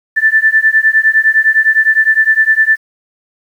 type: beating tone pair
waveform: sine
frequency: 1760 / 1769.8 Hz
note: A6 / A6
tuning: 0 / +10 cents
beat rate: 9.8 Hz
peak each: -10 dBFS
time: 0.16-2.77 s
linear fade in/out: 20 ms
effects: 7-bit